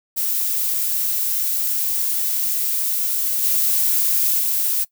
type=noise with level steps; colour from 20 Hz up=violet; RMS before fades=-21 / -18 / -20 dBFS; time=0.16-4.85 s; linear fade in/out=20 ms; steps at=3.42 / 4.38 s; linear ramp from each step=20 ms; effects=noise-tail reverb RT60 0.1 s tail -20 dB re dry